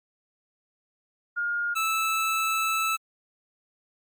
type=tone pair in turn; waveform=sine / 25% pulse; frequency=1419 / 1313.2 Hz; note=F6 / E6; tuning=+27 / -7 cents; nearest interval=minor second; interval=134 cents; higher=first; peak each=-25 / -20 dBFS; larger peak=second; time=1.36-1.75 / 1.75-2.97 s; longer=second; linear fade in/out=20 ms; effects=Opus 48 kbps

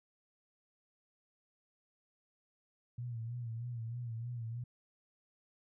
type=tone with vibrato; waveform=sine; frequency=117.6 Hz; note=A#2; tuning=16 cents sharp; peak=-38 dBFS; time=2.98-4.64 s; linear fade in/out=5 ms; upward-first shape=sine; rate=3.2 Hz; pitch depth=72 cents each way; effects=none

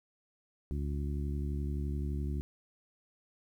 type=harmonic tone; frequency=71.7 Hz; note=D2; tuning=41 cents flat; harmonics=1 / 2 / 3 / 4 / 5; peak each=-33 / -39 / -43 / -45 / -47 dBFS; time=0.71-2.41 s; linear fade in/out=0 ms; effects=11-bit

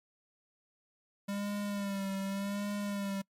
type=tone with vibrato; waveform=square; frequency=199.4 Hz; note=G3; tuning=30 cents sharp; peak=-34 dBFS; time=1.28-3.22 s; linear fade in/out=10 ms; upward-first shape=sine; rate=0.86 Hz; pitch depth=45 cents each way; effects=noise-tail reverb RT60 0.1 s tail -26 dB re dry + MP3 64 kbps

